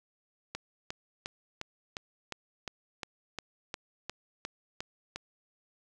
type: click train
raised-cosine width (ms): 0.2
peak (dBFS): -19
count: 14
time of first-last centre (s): 0.55-5.16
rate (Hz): 2.82
effects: none